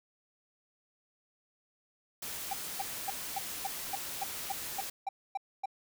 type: noise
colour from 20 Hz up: white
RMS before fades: -40 dBFS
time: 2.22-4.9 s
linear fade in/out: 5 ms
type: tone bursts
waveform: triangle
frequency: 784 Hz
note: G5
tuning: in tune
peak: -29 dBFS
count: 12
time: 2.51-5.658 s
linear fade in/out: 5 ms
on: 24 ms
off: 260 ms
effects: none